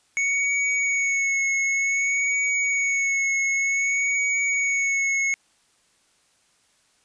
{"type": "tone with vibrato", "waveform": "square", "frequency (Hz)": 2217, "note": "C#7", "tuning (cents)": 0, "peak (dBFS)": -21, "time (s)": [0.17, 5.34], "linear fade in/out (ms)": 0, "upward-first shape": "sine", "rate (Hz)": 0.54, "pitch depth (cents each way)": 27, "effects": ["white hiss -63 dBFS RMS until 7.04 s", "resampled to 22050 Hz"]}